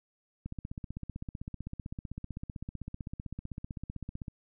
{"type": "click train", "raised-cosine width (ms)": 5, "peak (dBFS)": -26, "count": 61, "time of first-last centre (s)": [0.46, 4.282], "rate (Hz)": 15.7, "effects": []}